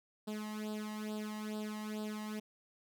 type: tone with flanger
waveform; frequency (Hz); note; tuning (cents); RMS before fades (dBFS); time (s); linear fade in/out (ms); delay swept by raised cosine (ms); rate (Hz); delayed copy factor
sawtooth; 213.3; G#3; +46; -41; 0.27-2.4; 10; 0.23 to 1.04; 2.3; +0.8
effects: none